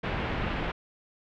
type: low-pass noise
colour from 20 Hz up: pink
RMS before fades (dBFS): -31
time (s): 0.03-0.72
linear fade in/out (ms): 10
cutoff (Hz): 2900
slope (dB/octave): 24
effects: none